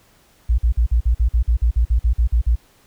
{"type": "tone bursts", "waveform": "sine", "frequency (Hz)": 58.1, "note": "A#1", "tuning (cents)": -5, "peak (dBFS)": -12, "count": 15, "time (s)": [0.49, 2.557], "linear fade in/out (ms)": 10, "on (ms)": 93, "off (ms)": 48, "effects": ["pink hiss -55 dBFS RMS until 2.86 s"]}